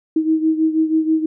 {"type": "beating tone pair", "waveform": "sine", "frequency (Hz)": [316.1, 322.3], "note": ["D#4", "E4"], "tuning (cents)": [27, -39], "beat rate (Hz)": 6.2, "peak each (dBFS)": [-15, -20], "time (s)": [0.16, 1.26], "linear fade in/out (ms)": 5, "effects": []}